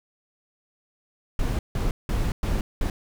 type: noise bursts at uneven times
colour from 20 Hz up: brown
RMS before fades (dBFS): -24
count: 5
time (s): 1.39-1.59 / 1.75-1.91 / 2.09-2.32 / 2.43-2.61 / 2.81-2.9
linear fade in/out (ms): 2
effects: none